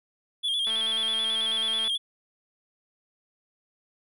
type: tone with vibrato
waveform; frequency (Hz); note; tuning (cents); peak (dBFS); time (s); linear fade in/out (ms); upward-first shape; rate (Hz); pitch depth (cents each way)
triangle; 3322; G#7; 0; -23; 0.43-1.98; 20; square; 9.2; 55
type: click train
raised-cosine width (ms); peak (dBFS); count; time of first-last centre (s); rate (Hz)
0.3; -24; 269; 0.67-1.877; 222
effects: none